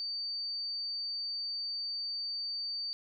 sine tone, 4600 Hz, D8, 37 cents flat, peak -34 dBFS, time 0-2.93 s, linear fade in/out 0 ms, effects none

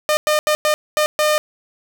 sawtooth tone bursts at uneven times, 607 Hz, D#5, 43 cents flat, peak -10 dBFS, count 6, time 0.09-0.17 / 0.27-0.39 / 0.47-0.55 / 0.65-0.74 / 0.97-1.06 / 1.19-1.38 s, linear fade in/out 0 ms, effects none

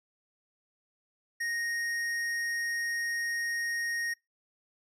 triangle tone with hard clipping, 1865 Hz, A#6, in tune, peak -32 dBFS, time 1.4-4.14 s, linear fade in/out 10 ms, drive 14 dB, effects noise-tail reverb RT60 0.2 s tail -24 dB re dry

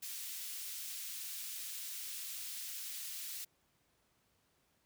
white high-pass noise, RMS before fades -44 dBFS, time 0.02-3.45 s, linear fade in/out 10 ms, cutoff 2600 Hz, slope 12 dB/octave, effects pink hiss -75 dBFS RMS until 4.85 s + high-pass 60 Hz 12 dB/octave

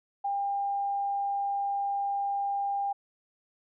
sine tone, 800 Hz, G5, 35 cents sharp, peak -27 dBFS, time 0.24-2.93 s, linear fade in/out 10 ms, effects none

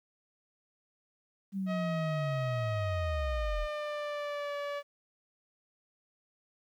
sine linear sweep, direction down, 198.3 to 36.18 Hz, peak -31 dBFS, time 1.52-3.68 s, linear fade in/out 50 ms
sawtooth tone with pitch glide, 634 to 574.7 Hz, D#5 to D5, +32 to -38 cents, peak -30 dBFS, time 1.66-4.83 s, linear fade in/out 50 ms, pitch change -170 cents, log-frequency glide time 2.68-4.56 s
effects low-pass 3000 Hz 12 dB/octave + 11-bit

